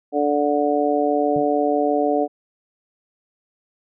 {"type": "harmonic tone", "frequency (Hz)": 146.2, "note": "D3", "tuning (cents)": -7, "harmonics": [2, 3, 4, 5], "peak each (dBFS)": [-22, -22, -22, -22], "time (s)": [0.12, 2.28], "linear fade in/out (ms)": 50}
{"type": "tone with exponential decay", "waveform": "sine", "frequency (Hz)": 148.2, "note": "D3", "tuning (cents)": 16, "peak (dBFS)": -25, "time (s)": [1.36, 1.5], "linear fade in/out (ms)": 2, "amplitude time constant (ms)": 30}
{"effects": []}